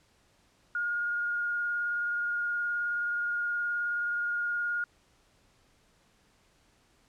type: tone with vibrato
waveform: sine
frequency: 1426 Hz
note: F6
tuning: 36 cents sharp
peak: -28 dBFS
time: 0.75-4.84 s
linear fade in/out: 2 ms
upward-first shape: sine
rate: 19 Hz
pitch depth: 11 cents each way
effects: pink hiss -66 dBFS RMS until 7.08 s + low-pass 9000 Hz 12 dB/octave